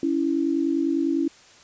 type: tone pair together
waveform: sine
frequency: 279.6 / 329.6 Hz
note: C#4 / E4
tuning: +15 / 0 cents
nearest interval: minor third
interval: 285 cents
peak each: -23 dBFS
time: 0.03-1.28 s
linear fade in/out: 2 ms
effects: white hiss -51 dBFS RMS until 1.63 s + resampled to 16000 Hz

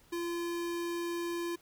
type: tone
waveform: square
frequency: 343 Hz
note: F4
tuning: 31 cents flat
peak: -34 dBFS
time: 0.12-1.56 s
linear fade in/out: 10 ms
effects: pink hiss -63 dBFS RMS until 1.61 s

